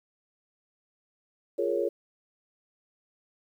sine chord, Bb minor seventh, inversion second, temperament equal, 349.2 / 415.3 / 466.2 / 554.4 Hz, F4 / Ab4 / Bb4 / Db5, 0 / 0 / 0 / 0 cents, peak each -31 / -30 / -31 / -30 dBFS, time 1.58-1.89 s, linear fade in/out 10 ms, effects 10-bit

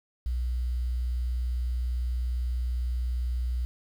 sine tone with quantisation, 61.2 Hz, B1, 15 cents flat, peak -26 dBFS, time 0.26-3.65 s, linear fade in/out 0 ms, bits 9, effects none

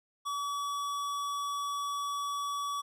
sine tone with hard clipping, 1140 Hz, C#6, 48 cents sharp, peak -34 dBFS, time 0.25-2.82 s, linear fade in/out 20 ms, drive 16 dB, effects none

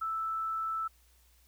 sine tone, 1318.5 Hz, E6, in tune, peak -31 dBFS, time 0.01-0.88 s, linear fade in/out 10 ms, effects added 60 Hz sine -63 dBFS peak until 1.47 s + white hiss -67 dBFS RMS until 1.47 s

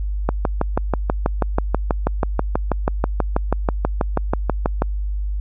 click train, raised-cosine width 1 ms, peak -3 dBFS, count 29, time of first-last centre 0.29-4.821 s, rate 6.18 Hz, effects added 50 Hz sine -20 dBFS peak until 5.4 s

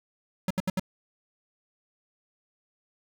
square tone bursts, 187.3 Hz, F#3, 21 cents sharp, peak -25 dBFS, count 4, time 0.48-0.796 s, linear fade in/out 2 ms, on 25 ms, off 72 ms, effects none

